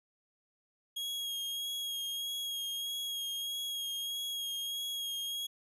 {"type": "tone with vibrato", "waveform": "40% pulse", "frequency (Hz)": 3283, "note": "G#7", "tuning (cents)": -21, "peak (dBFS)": -34, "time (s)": [0.96, 5.47], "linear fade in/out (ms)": 10, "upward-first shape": "sine", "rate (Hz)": 1.6, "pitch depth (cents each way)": 21, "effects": []}